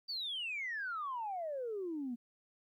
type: exponential sweep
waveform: sine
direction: down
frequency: 4699 to 230.4 Hz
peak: -36 dBFS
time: 0.08-2.16 s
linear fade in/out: 20 ms
effects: tanh soft clip ceiling -32 dBFS + 13-bit